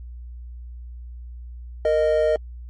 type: tone pair together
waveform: triangle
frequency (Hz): 463.1 / 618.2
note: A#4 / D#5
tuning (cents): -11 / -11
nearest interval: perfect fourth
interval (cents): 500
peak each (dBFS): -19 / -16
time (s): 1.85-2.36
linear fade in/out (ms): 2
effects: added 60 Hz sine -34 dBFS peak until 2.69 s + MP3 48 kbps